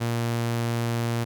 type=tone; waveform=sawtooth; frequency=117.2 Hz; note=A#2; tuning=10 cents sharp; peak=-20 dBFS; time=0-1.25 s; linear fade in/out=20 ms; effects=none